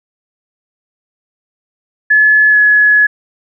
sine tone with pitch glide, 1714 to 1695.3 Hz, A6 to G#6, -46 to +35 cents, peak -5 dBFS, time 2.1-3.07 s, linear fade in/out 10 ms, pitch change -19 cents, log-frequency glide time 2.49-2.57 s, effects none

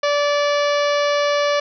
harmonic tone with a mistuned harmonic, 580 Hz, D5, 22 cents flat, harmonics 1 / 2 / 3 / 4 / 5 / 6 / 7 / 8 / 9 / 10, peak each -17 / -23 / -27 / -29 / -31 / -33 / -34 / -35 / -36 / -37 dBFS, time 0.03-1.6 s, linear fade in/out 5 ms, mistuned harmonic 7, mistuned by +28 cents, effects none

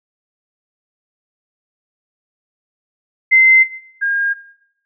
sine tone pair in turn, 2070 / 1618 Hz, C7 / G#6, -19 / -46 cents, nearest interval major third, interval 427 cents, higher first, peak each -6 / -14 dBFS, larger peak first, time 3.31-3.64 / 4.01-4.34 s, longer neither, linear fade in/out 20 ms, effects noise-tail reverb RT60 0.8 s tail -17 dB re dry

